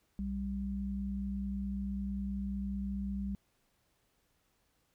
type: tone pair together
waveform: sine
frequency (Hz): 62.21 / 197.5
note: B1 / G3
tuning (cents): +13 / +13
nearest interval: octave + minor sixth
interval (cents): 2000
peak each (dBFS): -39 / -35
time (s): 0.19-3.35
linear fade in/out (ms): 0
effects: pink hiss -75 dBFS RMS until 4.94 s